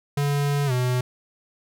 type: tone with pitch glide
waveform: square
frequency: 143.2 to 125.39 Hz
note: D3 to B2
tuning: -43 to +27 cents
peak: -21 dBFS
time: 0.17-1.01 s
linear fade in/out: 5 ms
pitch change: -230 cents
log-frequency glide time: 0.66-0.72 s
effects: none